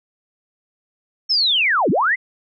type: linear two-way sweep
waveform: sine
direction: down then up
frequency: 5430 to 146.83 to 2119 Hz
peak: -14 dBFS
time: 1.29-2.16 s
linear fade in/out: 20 ms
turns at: 1.9 s
effects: none